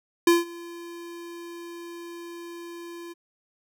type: tone with ADSR envelope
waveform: square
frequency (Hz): 342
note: F4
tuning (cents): -36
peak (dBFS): -14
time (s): 0.27-3.14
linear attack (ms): 4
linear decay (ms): 170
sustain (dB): -24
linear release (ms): 22
effects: none